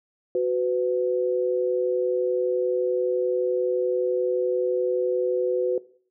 sine tone pair together, 370 / 501.6 Hz, F#4 / B4, 0 / +27 cents, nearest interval perfect fourth, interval 527 cents, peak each -23 dBFS, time 0.35-5.78 s, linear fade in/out 2 ms, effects noise-tail reverb RT60 0.5 s tail -19 dB re dry

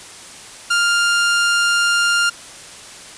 sawtooth tone, 1400 Hz, F6, 4 cents sharp, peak -10 dBFS, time 0.7-2.3 s, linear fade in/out 10 ms, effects white hiss -37 dBFS RMS until 3.17 s + resampled to 22050 Hz

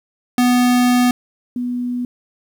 square / sine tone pair in turn, 246.9 / 245.6 Hz, B3 / B3, 0 / -9 cents, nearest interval unison, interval 9 cents, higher first, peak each -12 / -19 dBFS, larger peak first, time 0.38-1.11 / 1.56-2.05 s, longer first, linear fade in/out 2 ms, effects 9-bit

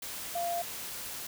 sine tone in noise, 691 Hz, F5, 19 cents flat, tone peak -30 dBFS, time 0.35-0.62 s, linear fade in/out 5 ms, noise white, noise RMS -40 dBFS, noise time 0.02-1.27 s, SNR +7 dB, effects none

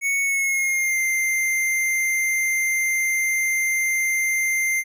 square tone with pitch glide, 2217 to 2093 Hz, C#7 to C7, 0 to 0 cents, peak -20 dBFS, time 0.01-4.84 s, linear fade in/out 50 ms, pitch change -100 cents, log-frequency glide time 0.22-0.99 s, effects none

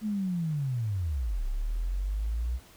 sine linear two-way sweep, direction down then up, 220 to 32.7 to 62.5 Hz, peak -27 dBFS, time 0.01-2.6 s, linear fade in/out 50 ms, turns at 1.45 s, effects pink hiss -55 dBFS RMS until 2.76 s

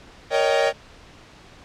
45% pulse chord, Eb dominant seventh, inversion second, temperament equal with one note detuned, 466.2 / 560.8 / 622.3 / 784 Hz, Bb4 / Db5 / Eb5 / G5, 0 / +20 / 0 / 0 cents, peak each -24 / -21 / -23 / -25 dBFS, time 0.3-0.73 s, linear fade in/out 50 ms, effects pink hiss -47 dBFS RMS until 1.64 s + low-pass 5000 Hz 12 dB/octave

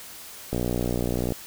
click train, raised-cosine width 2 ms, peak -13 dBFS, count 49, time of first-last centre 0.53-1.322 s, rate 60.6 Hz, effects white hiss -42 dBFS RMS until 1.46 s

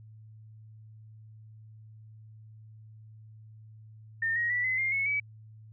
sine tone with pitch steps, 1816 / 1886.6 / 1959.9 / 2036 / 2115 / 2197 / 2283 Hz, A#6 / A#6 / B6 / C7 / C7 / C#7 / D7, -46 / +20 / -14 / -48 / +18 / -16 / -50 cents, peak -26 dBFS, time 4.22-5.2 s, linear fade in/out 5 ms, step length 140 ms, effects added 109 Hz sine -48 dBFS peak until 5.72 s

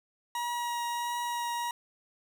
40% pulse tone with vibrato, 954 Hz, A#5, 40 cents sharp, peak -30 dBFS, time 0.35-1.71 s, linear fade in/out 2 ms, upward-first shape triangle, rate 1.5 Hz, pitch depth 11 cents each way, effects none

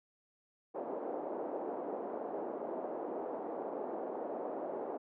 white band-pass noise, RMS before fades -40 dBFS, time 0.74-4.98 s, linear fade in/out 20 ms, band 290 to 710 Hz, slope 24 dB/octave, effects none

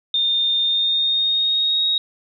sine tone with pitch glide, 3632 to 3773 Hz, A#7 to A#7, -46 to +20 cents, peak -16 dBFS, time 0.14-1.98 s, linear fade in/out 2 ms, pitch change +66 cents, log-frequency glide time 0.62-1.87 s, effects none

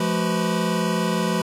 square tone cluster, 173.4 / 214.1 / 376.3 / 493.7 / 990 Hz, F3 / A3 / F#4 / B4 / B5, -12 / -47 / +29 / -1 / +4 cents, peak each -25 / -26 / -30 / -30 / -30 dBFS, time 0-1.42 s, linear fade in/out 5 ms, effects low-pass 12000 Hz 12 dB/octave

